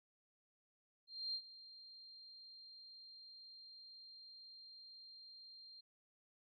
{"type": "tone with ADSR envelope", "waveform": "sine", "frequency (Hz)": 4186, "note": "C8", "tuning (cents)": 0, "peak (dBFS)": -38, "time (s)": [1.07, 5.81], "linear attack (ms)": 270, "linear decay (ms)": 71, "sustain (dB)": -17, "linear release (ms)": 10, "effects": []}